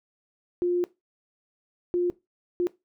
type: tone bursts at uneven times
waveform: sine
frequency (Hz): 353.4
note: F4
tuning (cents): +21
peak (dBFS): -21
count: 3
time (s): 0.62-0.84 / 1.94-2.1 / 2.6-2.67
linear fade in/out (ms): 0
effects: noise-tail reverb RT60 0.2 s tail -18 dB re dry